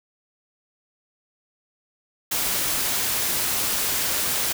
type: noise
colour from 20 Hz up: white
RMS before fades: -24 dBFS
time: 2.31-4.53 s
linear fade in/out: 10 ms
effects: none